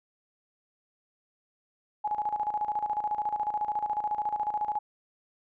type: tone with tremolo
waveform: sine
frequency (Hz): 840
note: G#5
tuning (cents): +19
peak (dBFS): -25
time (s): 2.04-4.79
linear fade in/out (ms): 10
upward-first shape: square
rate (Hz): 14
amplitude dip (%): 70
effects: none